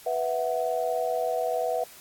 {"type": "chord", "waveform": "sine", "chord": "B suspended fourth", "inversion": "none", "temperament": "equal", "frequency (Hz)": [493.9, 659.3, 740], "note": ["B4", "E5", "F#5"], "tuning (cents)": [0, 0, 0], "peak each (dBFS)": [-29, -28, -30], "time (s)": [0.06, 1.84], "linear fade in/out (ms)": 5, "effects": ["white hiss -49 dBFS RMS until 2 s", "AAC 64 kbps"]}